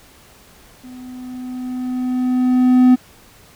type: tone with level ramp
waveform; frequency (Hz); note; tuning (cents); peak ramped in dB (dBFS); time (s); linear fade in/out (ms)
triangle; 252.4; B3; +38; -32 to -4; 0.83-2.96; 20
effects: pink hiss -47 dBFS RMS until 3.55 s